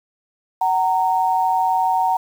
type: tone pair together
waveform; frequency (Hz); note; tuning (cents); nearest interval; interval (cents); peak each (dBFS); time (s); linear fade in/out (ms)
sine; 752 / 924.6; F#5 / A#5; +28 / -14; major third; 358; -18; 0.61-2.17; 5
effects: 7-bit